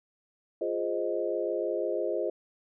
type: chord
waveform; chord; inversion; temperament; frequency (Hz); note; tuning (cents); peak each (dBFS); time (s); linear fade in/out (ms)
sine; F minor seventh; none; equal; 349.2 / 415.3 / 523.3 / 622.3; F4 / Ab4 / C5 / Eb5; 0 / 0 / 0 / 0; -33; 0.61-2.3; 5
effects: none